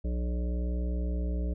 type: harmonic tone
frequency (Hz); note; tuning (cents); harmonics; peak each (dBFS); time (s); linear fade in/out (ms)
60.5; B1; -35; 1 / 3 / 5 / 7 / 9 / 10; -28 / -38 / -42 / -45 / -47 / -48; 0.04-1.54; 10
effects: none